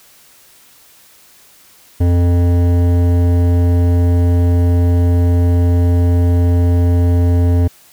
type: tone with hard clipping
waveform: sine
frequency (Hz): 87.31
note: F2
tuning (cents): 0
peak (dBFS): -11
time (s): 2-7.68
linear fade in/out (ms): 10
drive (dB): 13
effects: white hiss -46 dBFS RMS until 7.92 s